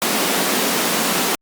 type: high-pass noise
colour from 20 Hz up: pink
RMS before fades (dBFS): -19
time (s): 0.02-1.35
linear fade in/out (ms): 0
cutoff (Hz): 180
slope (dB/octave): 48
effects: Opus 48 kbps